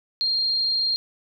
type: tone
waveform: sine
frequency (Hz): 4209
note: C8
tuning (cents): +9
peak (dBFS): -20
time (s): 0.21-0.96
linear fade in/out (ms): 0
effects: none